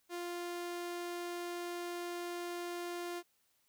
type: tone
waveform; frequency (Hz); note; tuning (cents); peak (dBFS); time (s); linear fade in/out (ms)
sawtooth; 349.2; F4; 0; -35; 0.09-3.23; 50
effects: white hiss -75 dBFS RMS until 3.68 s